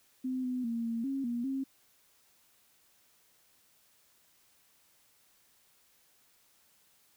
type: tone with pitch steps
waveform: sine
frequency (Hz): 257.4 / 251.8 / 231.6 / 230 / 271.6 / 238.2 / 268.7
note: C4 / B3 / A#3 / A#3 / C#4 / A#3 / C4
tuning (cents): -28 / +34 / -11 / -23 / -35 / +38 / +46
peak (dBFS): -31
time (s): 0.24-1.64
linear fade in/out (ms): 10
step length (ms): 200
effects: white hiss -67 dBFS RMS until 7.16 s